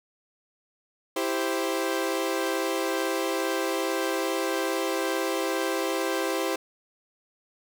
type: chord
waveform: sawtooth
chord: C major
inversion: first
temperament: equal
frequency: 329.6 / 392 / 523.3 Hz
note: E4 / G4 / C5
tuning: 0 / 0 / 0 cents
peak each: -26 dBFS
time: 1.16-6.56 s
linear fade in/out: 5 ms
effects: none

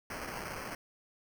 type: noise with sample-and-hold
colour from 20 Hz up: white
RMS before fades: -41 dBFS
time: 0.1-0.75 s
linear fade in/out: 2 ms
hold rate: 3675 Hz
effects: none

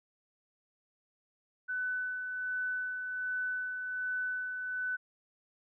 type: tone with tremolo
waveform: sine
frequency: 1500 Hz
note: F#6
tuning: 23 cents sharp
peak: -31 dBFS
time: 1.68-4.97 s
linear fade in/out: 20 ms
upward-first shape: sine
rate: 1.3 Hz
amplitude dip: 40%
effects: none

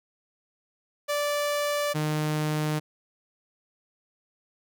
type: tone pair in turn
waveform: sawtooth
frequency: 584 / 152.82 Hz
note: D5 / D#3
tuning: -10 / -31 cents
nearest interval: octave + major seventh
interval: 2321 cents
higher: first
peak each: -21 dBFS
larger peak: neither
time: 1.08-1.94 / 1.94-2.8 s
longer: neither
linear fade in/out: 20 ms
effects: none

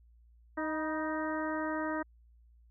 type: harmonic tone with a mistuned harmonic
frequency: 311.1 Hz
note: D#4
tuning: in tune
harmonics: 1 / 2 / 3 / 4 / 5 / 6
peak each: -35 / -38 / -40 / -41 / -42 / -43 dBFS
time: 0.57-2.03 s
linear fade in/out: 10 ms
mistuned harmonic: 3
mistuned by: +39 cents
effects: added 58 Hz sine -58 dBFS peak until 2.7 s

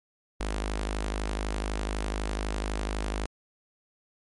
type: tone with notch filter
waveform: sawtooth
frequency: 52 Hz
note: G#1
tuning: 3 cents sharp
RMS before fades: -31 dBFS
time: 0.4-3.26 s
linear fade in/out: 5 ms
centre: 110 Hz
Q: 0.51
effects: MP3 48 kbps

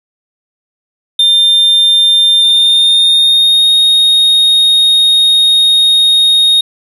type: tone with pitch glide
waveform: triangle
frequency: 3600 to 3723 Hz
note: A7 to A#7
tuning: +39 to -3 cents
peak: -4 dBFS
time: 1.19-6.61 s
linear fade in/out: 5 ms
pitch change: +58 cents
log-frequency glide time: 2.38-3.72 s
effects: none

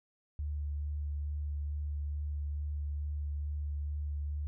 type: tone with vibrato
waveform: sine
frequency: 73.42 Hz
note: D2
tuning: in tune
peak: -33 dBFS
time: 0.39-4.47 s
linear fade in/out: 0 ms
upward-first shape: sine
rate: 2.3 Hz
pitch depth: 13 cents each way
effects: none

